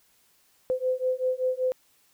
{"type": "beating tone pair", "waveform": "sine", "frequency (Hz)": [509, 514.2], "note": ["C5", "C5"], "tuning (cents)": [-48, -30], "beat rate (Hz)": 5.2, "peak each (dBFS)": -27, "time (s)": [0.7, 1.72], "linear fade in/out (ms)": 0, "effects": ["white hiss -64 dBFS RMS until 2.13 s"]}